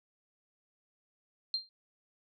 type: tone with exponential decay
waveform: sine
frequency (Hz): 4180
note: C8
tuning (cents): -2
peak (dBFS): -26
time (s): 1.54-1.69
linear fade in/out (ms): 1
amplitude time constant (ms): 32
effects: none